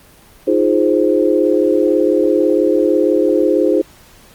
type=chord; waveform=sine; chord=F minor seventh; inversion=third; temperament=equal; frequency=311.1 / 349.2 / 415.3 / 523.3 Hz; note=Eb4 / F4 / Ab4 / C5; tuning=0 / 0 / 0 / 0 cents; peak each=-16 dBFS; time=0.47-3.82 s; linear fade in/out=10 ms; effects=pink hiss -45 dBFS RMS until 4.34 s + Opus 24 kbps